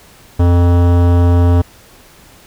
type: tone with hard clipping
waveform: sine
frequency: 87.31 Hz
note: F2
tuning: in tune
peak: -9 dBFS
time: 0.39-1.62 s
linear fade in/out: 10 ms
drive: 18 dB
effects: pink hiss -43 dBFS RMS until 2.46 s